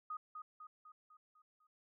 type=tone with echo; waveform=sine; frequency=1244.5 Hz; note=D#6; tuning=in tune; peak=-40 dBFS; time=0.1-0.17 s; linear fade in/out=5 ms; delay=250 ms; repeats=6; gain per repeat=-5 dB; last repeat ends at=1.67 s; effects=none